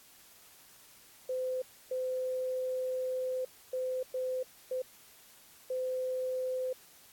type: tone bursts at uneven times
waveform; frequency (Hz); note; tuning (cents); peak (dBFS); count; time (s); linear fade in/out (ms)
sine; 512; C5; -38; -31; 6; 1.29-1.62 / 1.91-3.45 / 3.73-4.03 / 4.14-4.43 / 4.71-4.82 / 5.7-6.73; 5
effects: white hiss -58 dBFS RMS until 7.12 s + AAC 64 kbps